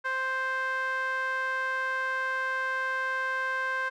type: tone with band-pass filter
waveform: sawtooth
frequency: 523.3 Hz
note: C5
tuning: in tune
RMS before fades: -30 dBFS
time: 0.04-3.9 s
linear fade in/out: 20 ms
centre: 1400 Hz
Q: 7.5
effects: none